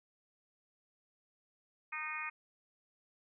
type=harmonic tone; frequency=308.3 Hz; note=D#4; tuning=16 cents flat; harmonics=3 / 4 / 5 / 6 / 7 / 8; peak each=-49 / -44 / -49 / -46 / -44 / -42 dBFS; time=1.92-2.3 s; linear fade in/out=10 ms; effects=none